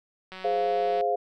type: click train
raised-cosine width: 0.3 ms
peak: -25 dBFS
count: 130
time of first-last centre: 0.32-1.01 s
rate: 187 Hz
type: chord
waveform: sine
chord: F minor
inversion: first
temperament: equal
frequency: 415.3 / 523.3 / 698.5 Hz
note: Ab4 / C5 / F5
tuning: 0 / 0 / 0 cents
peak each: -28 / -29 / -25 dBFS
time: 0.44-1.16 s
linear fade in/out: 10 ms
effects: none